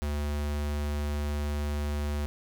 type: tone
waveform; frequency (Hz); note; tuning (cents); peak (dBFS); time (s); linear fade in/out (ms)
square; 73.42; D2; 0; -29; 0.02-2.26; 0
effects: none